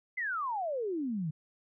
sine exponential sweep, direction down, 2093 to 147 Hz, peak -31 dBFS, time 0.17-1.31 s, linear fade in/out 10 ms, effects none

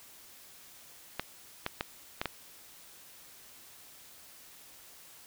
clicks, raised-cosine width 0.3 ms, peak -15 dBFS, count 5, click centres 1.196 / 1.664 / 1.809 / 2.215 / 2.257 s, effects white hiss -54 dBFS RMS until 5.26 s

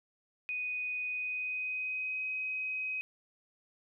sine tone with pitch glide, 2489 to 2525 Hz, D#7 to D#7, 0 to +25 cents, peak -33 dBFS, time 0.49-3.01 s, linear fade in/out 0 ms, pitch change +25 cents, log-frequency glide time 1.07-2.22 s, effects none

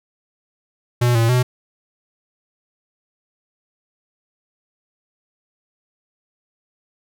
square tone with pitch steps, 121.6 / 114.8 / 125.2 Hz, B2 / A#2 / B2, -26 / -26 / +24 cents, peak -14 dBFS, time 1.01-1.43 s, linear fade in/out 10 ms, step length 140 ms, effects none

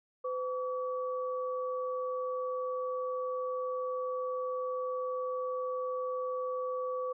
sine tone pair together, 508 / 1140.4 Hz, B4 / C#6, +49 / +49 cents, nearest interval octave + major second, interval 1400 cents, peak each -33 / -38 dBFS, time 0.24-7.13 s, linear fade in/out 10 ms, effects none

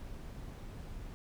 brown noise, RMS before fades -45 dBFS, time 0-1.14 s, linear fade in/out 0 ms, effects none

